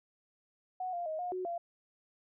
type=tone with pitch steps; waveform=sine; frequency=739 / 697 / 628 / 716 / 368.4 / 687 Hz; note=F#5 / F5 / D#5 / F5 / F#4 / F5; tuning=-2 / -4 / +16 / +43 / -7 / -29 cents; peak=-34 dBFS; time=0.8-1.58 s; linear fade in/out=5 ms; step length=130 ms; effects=none